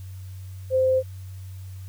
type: tone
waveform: sine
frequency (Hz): 520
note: C5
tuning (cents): -11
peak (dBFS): -17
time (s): 0.7-1.03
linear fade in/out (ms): 50
effects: added 94 Hz sine -35 dBFS peak until 1.88 s + white hiss -55 dBFS RMS until 1.88 s